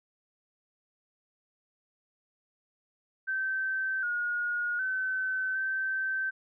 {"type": "tone with pitch steps", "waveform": "sine", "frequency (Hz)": [1547, 1439, 1526, 1549], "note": ["G6", "F#6", "G6", "G6"], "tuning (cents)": [-23, -49, -47, -21], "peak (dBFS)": -28, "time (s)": [3.27, 6.31], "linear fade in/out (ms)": 20, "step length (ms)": 760, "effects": []}